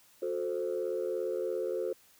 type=chord; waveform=sine; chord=F# diminished; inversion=none; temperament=equal with one note detuned; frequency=362.8 / 440 / 523.3 Hz; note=F#4 / A4 / C5; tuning=-34 / 0 / 0 cents; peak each=-34 dBFS; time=0.22-1.93 s; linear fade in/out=5 ms; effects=tanh soft clip ceiling -24 dBFS + white hiss -62 dBFS RMS until 2.19 s